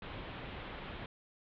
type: low-pass noise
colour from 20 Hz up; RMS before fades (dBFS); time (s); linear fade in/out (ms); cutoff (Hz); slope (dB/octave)
pink; -45; 0.02-1.06; 2; 3600; 48
effects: none